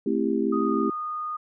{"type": "chord", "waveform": "sine", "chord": "A minor seventh", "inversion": "none", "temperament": "just", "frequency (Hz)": [220, 264, 330, 396], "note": ["A3", "C4", "E4", "G4"], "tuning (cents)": [0, 16, 2, 18], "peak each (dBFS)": -27, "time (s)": [0.06, 0.9], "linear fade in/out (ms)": 5}
{"type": "tone with pitch glide", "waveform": "sine", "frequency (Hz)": [1244.5, 1230.2], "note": ["D#6", "D#6"], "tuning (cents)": [0, -20], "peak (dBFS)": -28, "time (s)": [0.52, 1.37], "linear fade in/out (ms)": 10, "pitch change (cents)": -20, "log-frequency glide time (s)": [0.64, 0.74]}
{"effects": []}